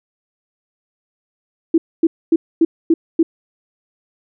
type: tone bursts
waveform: sine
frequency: 328.5 Hz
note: E4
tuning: 6 cents flat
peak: -8 dBFS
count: 6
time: 1.74-3.23 s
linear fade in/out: 5 ms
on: 40 ms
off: 250 ms
effects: none